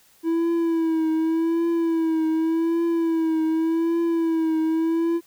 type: tone with vibrato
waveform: triangle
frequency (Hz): 327.3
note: E4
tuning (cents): -12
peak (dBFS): -17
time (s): 0.23-5.21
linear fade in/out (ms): 50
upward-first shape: triangle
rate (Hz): 0.86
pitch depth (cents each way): 56
effects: white hiss -57 dBFS RMS until 5.26 s